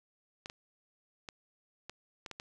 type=clicks; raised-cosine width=0.2 ms; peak=-25 dBFS; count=7; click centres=0.459 / 0.499 / 1.288 / 1.896 / 2.262 / 2.313 / 2.399 s; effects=none